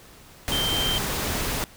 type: tone in noise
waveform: sine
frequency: 3136 Hz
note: G7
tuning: in tune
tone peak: -24 dBFS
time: 0.52-0.98 s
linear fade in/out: 0 ms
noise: pink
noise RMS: -27 dBFS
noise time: 0.48-1.64 s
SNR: 0 dB
effects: pink hiss -49 dBFS RMS until 1.76 s